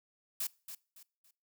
blue noise with echo, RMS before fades -35 dBFS, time 0.4-0.47 s, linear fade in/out 5 ms, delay 280 ms, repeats 3, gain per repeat -10 dB, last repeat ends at 1.31 s, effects noise-tail reverb RT60 0.4 s tail -23 dB re dry

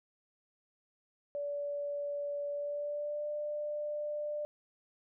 sine tone with pitch glide, 576 to 594.6 Hz, D5 to D5, -34 to +21 cents, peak -34 dBFS, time 1.35-4.45 s, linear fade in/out 0 ms, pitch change +55 cents, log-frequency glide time 2.5-3.28 s, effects none

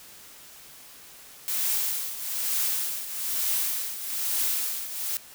blue noise with tremolo, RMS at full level -25 dBFS, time 1.48-5.17 s, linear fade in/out 0 ms, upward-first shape triangle, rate 1.1 Hz, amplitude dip 75%, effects white hiss -48 dBFS RMS until 5.34 s

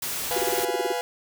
white noise, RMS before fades -30 dBFS, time 0.02-0.65 s, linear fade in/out 5 ms
40% pulse chord, F diminished, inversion second, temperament equal, 493.9 / 698.5 / 830.6 Hz, Cb5 / F5 / Ab5, 0 / 0 / 0 cents, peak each -28 / -31 / -31 dBFS, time 0.31-1.01 s, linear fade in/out 0 ms
sine tone bursts, 377.5 Hz, F#4, 35 cents sharp, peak -22 dBFS, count 11, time 0.36-0.922 s, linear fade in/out 5 ms, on 22 ms, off 32 ms
effects none

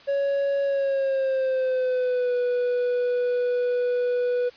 triangle tone with pitch glide, 558 to 491.4 Hz, C#5 to B4, +11 to -9 cents, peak -19 dBFS, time 0.07-4.5 s, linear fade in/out 20 ms, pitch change -220 cents, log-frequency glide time 0.63-2.34 s, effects white hiss -50 dBFS RMS until 4.56 s + resampled to 11025 Hz

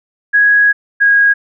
sine tone pair in turn, 1661.2 / 1642.1 Hz, G#6 / G#6, 0 / -20 cents, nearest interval unison, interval 20 cents, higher first, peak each -6 dBFS, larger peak neither, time 0.33-0.73 / 1-1.34 s, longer first, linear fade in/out 20 ms, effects none

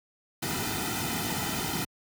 pink noise with comb filter, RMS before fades -31 dBFS, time 0.42-1.85 s, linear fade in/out 10 ms, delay 1.8 ms, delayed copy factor -0.85, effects high-pass 60 Hz 12 dB/octave

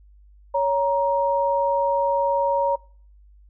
sine tone pair together, 558.9 / 940 Hz, C#5 / A#5, +14 / +14 cents, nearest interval major sixth, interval 900 cents, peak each -21 dBFS, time 0.54-2.76 s, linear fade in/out 10 ms, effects noise-tail reverb RT60 0.5 s tail -24 dB re dry + added 50 Hz sine -48 dBFS peak until 3.49 s

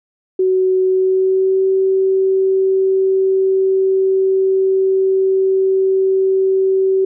sine tone with pitch glide, 373.9 to 382.2 Hz, F#4 to G4, +18 to -44 cents, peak -11 dBFS, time 0.39-7.05 s, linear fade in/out 5 ms, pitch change +38 cents, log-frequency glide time 0.82-1.66 s, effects none

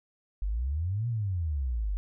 sine exponential two-way sweep, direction up then down, 46.18 to 121.7 to 46.18 Hz, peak -27 dBFS, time 0.42-1.97 s, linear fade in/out 0 ms, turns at 1.08 s, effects none

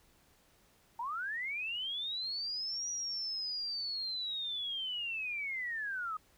sine linear two-way sweep, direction up then down, 890 to 5810 to 1233 Hz, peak -35 dBFS, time 0.99-6.17 s, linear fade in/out 5 ms, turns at 2.89 s, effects pink hiss -67 dBFS RMS until 6.37 s

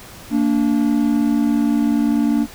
triangle tone pair together, 229.4 / 289.7 Hz, A#3 / D4, -28 / -24 cents, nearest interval major third, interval 404 cents, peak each -15 dBFS, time 0.3-2.47 s, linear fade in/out 50 ms, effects pink hiss -39 dBFS RMS until 2.54 s

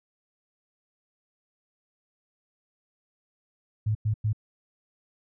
sine tone bursts, 107.4 Hz, A2, 41 cents flat, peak -22 dBFS, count 3, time 3.86-4.331 s, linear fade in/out 10 ms, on 91 ms, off 99 ms, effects none

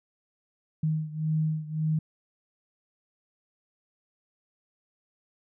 sine beating tone pair, 155.7 / 157.5 Hz, D#3 / D#3, +2 / +21 cents, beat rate 1.8 Hz, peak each -27 / -30 dBFS, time 0.83-1.99 s, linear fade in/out 5 ms, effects none

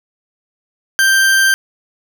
40% pulse tone, 1572 Hz, G6, 4 cents sharp, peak -8 dBFS, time 0.99-1.54 s, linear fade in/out 0 ms, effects none

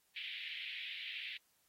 pink band-pass noise, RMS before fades -45 dBFS, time 0.16-1.37 s, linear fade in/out 2 ms, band 2100 to 3600 Hz, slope 48 dB/octave, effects white hiss -75 dBFS RMS until 1.68 s + AAC 48 kbps

